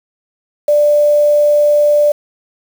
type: tone with quantisation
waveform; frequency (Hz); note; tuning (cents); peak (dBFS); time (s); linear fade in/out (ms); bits
sine; 590; D5; +8; -7; 0.68-2.12; 5; 5
effects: none